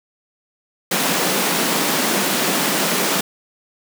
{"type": "high-pass noise", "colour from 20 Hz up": "pink", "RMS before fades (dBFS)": -19, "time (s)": [0.91, 3.21], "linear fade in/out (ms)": 5, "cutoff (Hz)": 170, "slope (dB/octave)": 48, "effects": []}